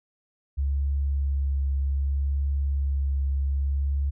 sine tone with vibrato, 69.3 Hz, C#2, in tune, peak -22 dBFS, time 0.57-4.11 s, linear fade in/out 20 ms, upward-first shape triangle, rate 0.65 Hz, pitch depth 18 cents each way, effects none

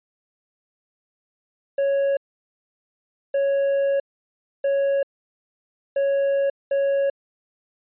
triangle tone bursts at uneven times, 554.4 Hz, C#5, in tune, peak -16 dBFS, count 5, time 1.78-2.17 / 3.34-4 / 4.64-5.03 / 5.96-6.5 / 6.71-7.1 s, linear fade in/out 5 ms, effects resampled to 8000 Hz

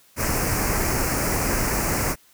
pink band-stop noise, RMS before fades -23 dBFS, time 0.16-2.16 s, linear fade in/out 50 ms, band 2500 to 4900 Hz, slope 48 dB/octave, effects white hiss -56 dBFS RMS until 2.33 s

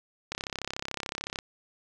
click train, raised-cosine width 0.2 ms, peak -15 dBFS, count 37, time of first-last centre 0.32-1.388 s, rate 33.7 Hz, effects none

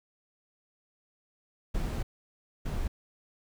brown noise bursts at uneven times, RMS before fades -31 dBFS, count 2, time 1.74-2.03 / 2.65-2.88 s, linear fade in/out 10 ms, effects none

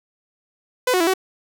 sawtooth tone with pitch steps, 503 / 366.4 / 332.5 / 377 Hz, B4 / F#4 / E4 / F#4, +32 / -17 / +15 / +32 cents, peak -12 dBFS, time 0.87-1.138 s, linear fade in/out 5 ms, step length 67 ms, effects none

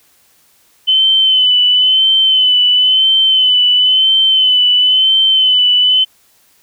sine tone with vibrato, 3039 Hz, F#7, 46 cents sharp, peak -7 dBFS, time 0.87-6.05 s, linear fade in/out 20 ms, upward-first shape sine, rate 0.98 Hz, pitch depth 38 cents each way, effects white hiss -52 dBFS RMS until 6.62 s

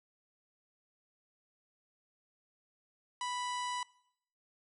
harmonic tone with a mistuned harmonic, 987.8 Hz, B5, in tune, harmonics 1 / 2 / 3 / 4 / 5 / 6 / 7 / 8 / 9 / 10, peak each -36 / -45 / -45 / -48 / -53 / -53 / -54 / -52 / -55 / -58 dBFS, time 3.21-3.83 s, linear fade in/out 2 ms, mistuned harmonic 6, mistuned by -28 cents, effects noise-tail reverb RT60 0.7 s tail -22 dB re dry

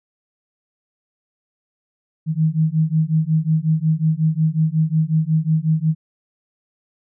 sine beating tone pair, 155.56 / 161.06 Hz, D#3 / E3, 0 / -40 cents, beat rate 5.5 Hz, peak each -18 dBFS, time 2.26-5.95 s, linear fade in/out 50 ms, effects none

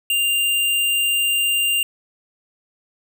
sine tone with sample-and-hold, 2794 Hz, F7, in tune, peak -16 dBFS, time 0.1-1.83 s, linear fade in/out 2 ms, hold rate 11025 Hz, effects none

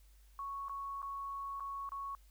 sine tone with dropouts, 1108.7 Hz, C#6, in tune, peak -39 dBFS, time 0.39-2.15 s, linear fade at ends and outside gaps 1 ms, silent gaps 0.684-0.695 / 1.019-1.028 / 1.598-1.605 / 1.891-1.919 s, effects added 50 Hz sine -59 dBFS peak until 2.3 s + white hiss -71 dBFS RMS until 2.3 s

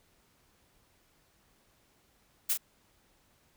blue noise with echo, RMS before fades -28 dBFS, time 2.49-2.54 s, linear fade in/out 10 ms, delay 36 ms, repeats 1, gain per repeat -6 dB, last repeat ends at 2.576 s, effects pink hiss -68 dBFS RMS until 3.56 s

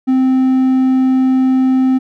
triangle tone, 260.3 Hz, C4, 9 cents flat, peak -7 dBFS, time 0.07-1.99 s, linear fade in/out 20 ms, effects none

